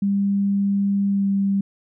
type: tone with pitch glide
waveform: sine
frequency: 199.2 to 197.25 Hz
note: G3 to G3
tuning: +28 to +11 cents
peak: -17 dBFS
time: 0.02-1.61 s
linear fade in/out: 5 ms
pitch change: -17 cents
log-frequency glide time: 1.08-1.27 s
effects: none